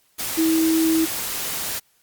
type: tone in noise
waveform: sine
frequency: 323.2 Hz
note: E4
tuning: 34 cents flat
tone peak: -16 dBFS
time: 0.37-1.06 s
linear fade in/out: 20 ms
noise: white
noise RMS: -27 dBFS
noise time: 0.18-1.8 s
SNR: +8 dB
effects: white hiss -62 dBFS RMS until 2.02 s + Opus 48 kbps